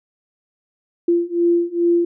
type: beating tone pair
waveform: sine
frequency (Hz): 342.5 / 344.9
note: F4 / F4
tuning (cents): -34 / -22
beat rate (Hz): 2.4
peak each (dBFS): -18 / -17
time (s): 1.08-2.05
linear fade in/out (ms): 5
effects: none